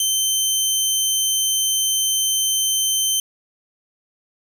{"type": "tone", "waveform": "15% pulse", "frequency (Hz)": 3100, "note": "G7", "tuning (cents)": -20, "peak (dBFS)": -10, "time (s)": [0, 3.2], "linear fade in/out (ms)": 2, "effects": []}